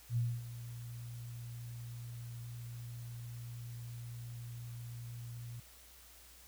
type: tone with ADSR envelope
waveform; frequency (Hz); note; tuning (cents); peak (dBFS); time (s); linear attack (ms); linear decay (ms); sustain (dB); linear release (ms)
sine; 118.7; A#2; +32; -29; 0.09-5.6; 78; 250; -14; 4
effects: added 60 Hz sine -62 dBFS peak until 6.47 s + white hiss -59 dBFS RMS until 6.47 s